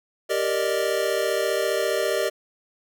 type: chord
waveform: square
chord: Eb major seventh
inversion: first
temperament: equal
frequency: 392 / 466.2 / 587.3 / 622.3 Hz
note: G4 / Bb4 / D5 / Eb5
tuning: 0 / 0 / 0 / 0 cents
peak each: -28 dBFS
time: 0.29-2.3 s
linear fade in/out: 20 ms
effects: none